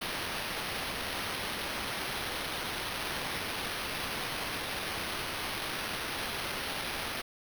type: noise with sample-and-hold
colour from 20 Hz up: blue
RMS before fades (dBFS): -36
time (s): 0.01-7.22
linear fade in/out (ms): 10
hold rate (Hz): 7350
effects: none